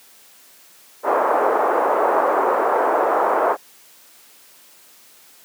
pink band-pass noise, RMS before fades -18 dBFS, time 1.03-3.57 s, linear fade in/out 50 ms, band 430 to 1200 Hz, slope 24 dB/octave, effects white hiss -49 dBFS RMS until 5.44 s + high-pass 200 Hz 12 dB/octave

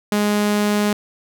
sawtooth tone, 207.7 Hz, G#3, in tune, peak -12 dBFS, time 0.12-0.93 s, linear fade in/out 2 ms, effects none

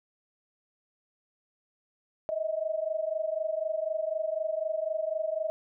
sine tone pair together, 622.3 / 646.3 Hz, D#5 / E5, 0 / -34 cents, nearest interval minor second, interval 66 cents, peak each -31 / -31 dBFS, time 2.29-5.5 s, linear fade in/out 0 ms, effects none

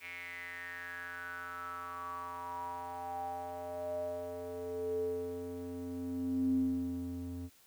square tone with band-pass filter sweep, 87.6 Hz, F2, 6 cents sharp, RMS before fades -39 dBFS, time 0-7.5 s, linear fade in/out 50 ms, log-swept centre 2300 to 190 Hz, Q 9.2, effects white hiss -64 dBFS RMS until 7.66 s

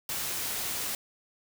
white noise, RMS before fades -33 dBFS, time 0.09-0.95 s, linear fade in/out 2 ms, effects none

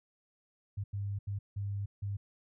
sine tone bursts at uneven times, 100.4 Hz, G2, 42 cents sharp, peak -33 dBFS, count 5, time 0.77-0.84 / 0.93-1.19 / 1.27-1.39 / 1.56-1.86 / 2.02-2.17 s, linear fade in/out 10 ms, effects none

